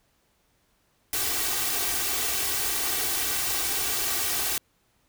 white noise with comb filter, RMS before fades -27 dBFS, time 1.13-4.58 s, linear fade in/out 2 ms, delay 2.6 ms, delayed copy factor +0.7, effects pink hiss -68 dBFS RMS until 5.08 s

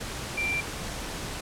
sine tone in noise, 2360 Hz, D7, 8 cents sharp, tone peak -26 dBFS, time 0.37-0.61 s, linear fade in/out 10 ms, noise pink, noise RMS -35 dBFS, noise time 0-1.41 s, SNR +6 dB, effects low-pass 10000 Hz 12 dB/octave

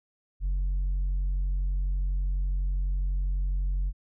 triangle tone with tanh clipping, 46.04 Hz, F#1, 8 cents flat, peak -25 dBFS, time 0.4-3.93 s, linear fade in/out 50 ms, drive 7 dB, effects none

